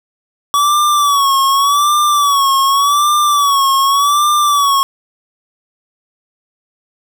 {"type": "tone with vibrato", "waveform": "square", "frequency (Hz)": 1137, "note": "C#6", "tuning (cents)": 44, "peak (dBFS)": -10, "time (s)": [0.54, 4.83], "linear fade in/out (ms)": 0, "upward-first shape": "sine", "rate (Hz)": 0.86, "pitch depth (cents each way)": 83, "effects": []}